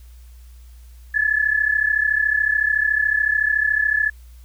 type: tone pair together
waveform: sine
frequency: 1703 / 1736.8 Hz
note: G#6 / A6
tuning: +43 / -23 cents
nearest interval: unison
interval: 34 cents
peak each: -19 / -19 dBFS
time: 1.14-4.1 s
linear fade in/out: 10 ms
effects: added 60 Hz sine -40 dBFS peak until 4.44 s + white hiss -57 dBFS RMS until 4.44 s